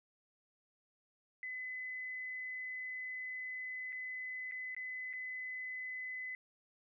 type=tone with dropouts; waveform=sine; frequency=2018 Hz; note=B6; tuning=37 cents sharp; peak=-40 dBFS; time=1.43-6.35 s; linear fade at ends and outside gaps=1 ms; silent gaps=3.923-3.927 / 4.513-4.52 / 4.748-4.765 / 5.13-5.135 s; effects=none